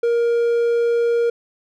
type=tone; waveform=triangle; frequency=469.9 Hz; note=A#4; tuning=14 cents sharp; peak=-13 dBFS; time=0.03-1.3 s; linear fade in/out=5 ms; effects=none